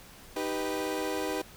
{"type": "chord", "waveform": "30% pulse", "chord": "Eb augmented", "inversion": "none", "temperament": "equal", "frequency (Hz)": [311.1, 392, 493.9], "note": ["Eb4", "G4", "B4"], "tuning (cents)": [0, 0, 0], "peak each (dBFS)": -32, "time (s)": [0.36, 1.42], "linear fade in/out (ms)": 5, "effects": ["pink hiss -51 dBFS RMS until 1.56 s"]}